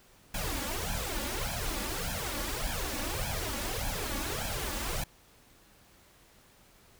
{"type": "noise with flanger", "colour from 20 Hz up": "pink", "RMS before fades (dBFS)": -34, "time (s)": [0.34, 5.04], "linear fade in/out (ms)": 5, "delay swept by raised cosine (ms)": [1.2, 3.6], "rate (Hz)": 1.7, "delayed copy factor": 0.9, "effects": ["pink hiss -60 dBFS RMS until 6.99 s"]}